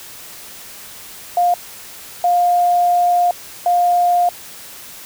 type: tone bursts at uneven times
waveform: sine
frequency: 706 Hz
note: F5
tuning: 19 cents sharp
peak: -11 dBFS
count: 3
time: 1.37-1.54 / 2.24-3.31 / 3.66-4.29 s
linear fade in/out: 2 ms
effects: white hiss -36 dBFS RMS until 5.05 s